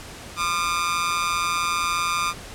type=tone with amplitude modulation; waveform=sawtooth; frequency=1205 Hz; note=D6; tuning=44 cents sharp; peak=-14 dBFS; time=0.36-2.34 s; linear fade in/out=50 ms; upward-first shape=sine; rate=171 Hz; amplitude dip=85%; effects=pink hiss -39 dBFS RMS until 2.54 s + low-pass 10000 Hz 12 dB/octave